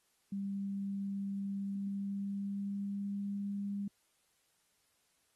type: tone with pitch glide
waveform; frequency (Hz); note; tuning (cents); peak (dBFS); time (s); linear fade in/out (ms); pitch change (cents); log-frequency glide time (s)
sine; 197.8 to 200.8; G3 to G3; +16 to +42; -35; 0.32-3.88; 5; +26; 1.61-3.38
effects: white hiss -75 dBFS RMS until 5.35 s + AAC 32 kbps